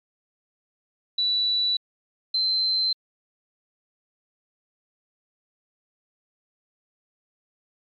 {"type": "tone pair in turn", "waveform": "sine", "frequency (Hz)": [3951, 4096], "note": ["B7", "C8"], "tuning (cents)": [0, -38], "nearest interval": "minor second", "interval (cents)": 62, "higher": "second", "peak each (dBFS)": -20, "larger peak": "neither", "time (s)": [[1.18, 1.77], [2.34, 2.93]], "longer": "neither", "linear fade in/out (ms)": 5, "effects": ["MP3 64 kbps"]}